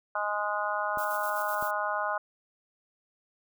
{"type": "harmonic tone", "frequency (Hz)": 207.7, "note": "G#3", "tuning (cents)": 0, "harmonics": [3, 4, 5, 6, 7], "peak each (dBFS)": [-34, -34, -34, -34, -34], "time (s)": [0.15, 2.18], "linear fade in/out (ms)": 5}
{"type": "clicks", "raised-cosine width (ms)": 2, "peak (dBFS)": -30, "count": 2, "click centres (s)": [0.973, 1.626]}
{"type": "noise with tremolo", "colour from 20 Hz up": "violet", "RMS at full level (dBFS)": -40, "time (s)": [0.98, 1.71], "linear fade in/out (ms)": 5, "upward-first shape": "square", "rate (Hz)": 7.9, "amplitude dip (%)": 45}
{"effects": []}